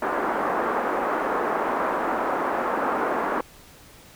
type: band-pass noise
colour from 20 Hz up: white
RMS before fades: -25 dBFS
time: 0.02-3.41 s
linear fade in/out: 5 ms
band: 250 to 1300 Hz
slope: 24 dB/octave
effects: pink hiss -49 dBFS RMS until 4.15 s